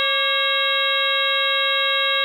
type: harmonic tone with a mistuned harmonic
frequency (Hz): 544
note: C#5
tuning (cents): -33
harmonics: 1 / 2 / 3 / 4 / 5 / 6 / 7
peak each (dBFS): -27 / -26 / -25 / -26 / -27 / -25 / -22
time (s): 0-2.24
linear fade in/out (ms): 0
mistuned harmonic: 2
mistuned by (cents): +97
effects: 8-bit